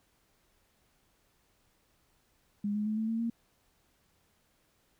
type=tone with pitch steps; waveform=sine; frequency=205 / 210 / 215.2 / 220.5 / 225.9 / 231.4 Hz; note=G#3 / G#3 / A3 / A3 / A3 / A#3; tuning=-22 / +19 / -38 / +4 / +46 / -13 cents; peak=-29 dBFS; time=2.64-3.3 s; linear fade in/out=5 ms; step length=110 ms; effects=pink hiss -71 dBFS RMS until 4.99 s